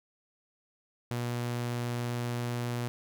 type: tone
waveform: sawtooth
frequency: 120.5 Hz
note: B2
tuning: 42 cents flat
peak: -27 dBFS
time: 1.11-2.88 s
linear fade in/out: 0 ms
effects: none